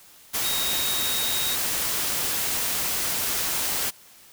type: tone in noise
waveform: sine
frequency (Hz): 3758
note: A#7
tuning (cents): +13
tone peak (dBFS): -28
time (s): 0.43-1.56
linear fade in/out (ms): 20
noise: white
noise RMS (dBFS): -26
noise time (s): 0.33-3.91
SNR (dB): -5
effects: white hiss -51 dBFS RMS until 4.32 s